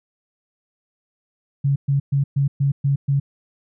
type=tone bursts; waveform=sine; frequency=139.4 Hz; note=C#3; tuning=10 cents sharp; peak=-15 dBFS; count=7; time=1.64-3.2 s; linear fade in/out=10 ms; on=120 ms; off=120 ms; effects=none